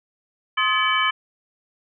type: tone cluster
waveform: sine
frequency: 1056 / 1266 / 1724 / 2292 / 3035 Hz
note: C6 / D#6 / A6 / D7 / F#7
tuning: +16 / +30 / -36 / -43 / +43 cents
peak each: -24 dBFS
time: 0.57-1.11 s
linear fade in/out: 10 ms
effects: none